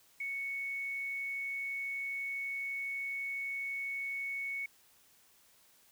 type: tone with quantisation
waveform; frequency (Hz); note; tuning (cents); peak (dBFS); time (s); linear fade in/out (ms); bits
sine; 2217; C#7; 0; -35; 0.2-4.66; 5; 10
effects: white hiss -65 dBFS RMS until 5.91 s